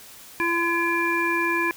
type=harmonic tone; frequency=339.5 Hz; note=F4; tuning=49 cents flat; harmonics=1 / 3 / 5 / 7; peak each=-26 / -26 / -26 / -26 dBFS; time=0.4-1.71 s; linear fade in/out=0 ms; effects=white hiss -45 dBFS RMS until 1.76 s